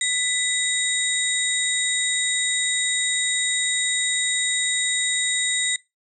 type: tone cluster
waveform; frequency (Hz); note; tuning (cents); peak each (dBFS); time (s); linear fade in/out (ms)
sine; 1994 / 3786 / 7150 / 8440; B6 / A#7 / A8 / C9; +16 / +26 / +27 / +14; -26; 0.01-5.76; 2
effects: noise-tail reverb RT60 0.2 s tail -20 dB re dry